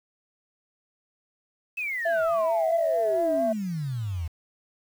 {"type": "exponential sweep", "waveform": "sine", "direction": "down", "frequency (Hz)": [2637, 77.78], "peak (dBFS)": -27, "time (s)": [1.77, 4.28], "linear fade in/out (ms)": 10}
{"type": "tone with vibrato", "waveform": "sine", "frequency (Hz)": 659.3, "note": "E5", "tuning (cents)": 0, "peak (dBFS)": -21, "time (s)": [2.05, 3.53], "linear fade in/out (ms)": 10, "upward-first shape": "sine", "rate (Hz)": 4.5, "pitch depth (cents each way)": 40}
{"effects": ["tanh soft clip ceiling -16 dBFS", "8-bit"]}